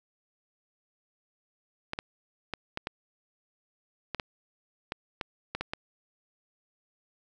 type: clicks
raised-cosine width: 0.3 ms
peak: -16 dBFS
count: 12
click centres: 1.934 / 1.989 / 2.537 / 2.774 / 2.871 / 4.147 / 4.198 / 4.921 / 5.212 / 5.55 / 5.61 / 5.735 s
effects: none